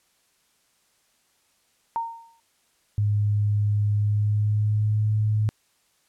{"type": "tone with exponential decay", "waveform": "sine", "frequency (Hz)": 920, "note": "A#5", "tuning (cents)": -23, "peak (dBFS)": -21, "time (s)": [1.96, 2.4], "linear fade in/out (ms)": 0, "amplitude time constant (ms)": 95}
{"type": "tone with pitch glide", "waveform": "sine", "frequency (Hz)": [103.83, 107.06], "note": ["G#2", "A2"], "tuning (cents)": [0, -47], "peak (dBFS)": -19, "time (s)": [2.98, 5.49], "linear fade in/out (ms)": 0, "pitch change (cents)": 53, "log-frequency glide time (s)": [3.95, 5.11]}
{"effects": ["white hiss -66 dBFS RMS until 6.08 s", "low-pass 11000 Hz 12 dB/octave"]}